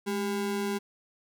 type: ring-modulated tone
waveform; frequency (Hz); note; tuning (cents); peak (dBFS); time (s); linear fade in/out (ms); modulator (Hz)
square; 303; D#4; -46; -26; 0.06-0.79; 20; 94
effects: none